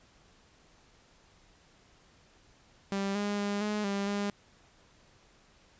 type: tone with pitch steps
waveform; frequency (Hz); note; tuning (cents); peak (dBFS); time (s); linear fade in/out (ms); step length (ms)
sawtooth; 197.1 / 204.7 / 203.2 / 210.2 / 199.4 / 202.9; G3 / G#3 / G#3 / G#3 / G3 / G#3; +10 / -25 / -38 / +21 / +30 / -40; -26; 2.92-4.3; 0; 230
effects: pink hiss -62 dBFS RMS until 5.79 s + resampled to 16000 Hz